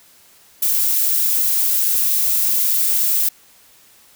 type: noise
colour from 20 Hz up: violet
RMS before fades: -17 dBFS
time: 0.62-3.29 s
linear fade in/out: 5 ms
effects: white hiss -50 dBFS RMS until 4.15 s